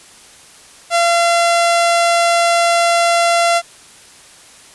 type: tone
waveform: sawtooth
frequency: 684 Hz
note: F5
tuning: 36 cents flat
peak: -7 dBFS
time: 0.9-3.62 s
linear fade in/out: 50 ms
effects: white hiss -42 dBFS RMS until 4.74 s + resampled to 24000 Hz